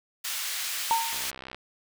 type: high-pass noise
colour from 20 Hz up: pink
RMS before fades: -32 dBFS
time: 0.24-1.31 s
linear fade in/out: 10 ms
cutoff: 2100 Hz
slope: 12 dB/octave
type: tone with exponential decay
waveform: sine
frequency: 913 Hz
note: A#5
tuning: 36 cents flat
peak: -18 dBFS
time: 0.91-1.31 s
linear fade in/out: 0 ms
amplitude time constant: 86 ms
type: click train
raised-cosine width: 0.3 ms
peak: -23 dBFS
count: 28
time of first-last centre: 1.13-1.546 s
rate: 64.9 Hz
effects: none